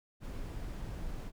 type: noise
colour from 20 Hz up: brown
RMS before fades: -40 dBFS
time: 0.2-1.32 s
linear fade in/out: 50 ms
effects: none